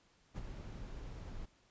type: noise with ADSR envelope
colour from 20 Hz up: brown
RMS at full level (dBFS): -40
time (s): 0.34-1.46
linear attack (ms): 31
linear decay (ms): 35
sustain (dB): -6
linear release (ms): 13
effects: pink hiss -70 dBFS RMS until 1.7 s + resampled to 16000 Hz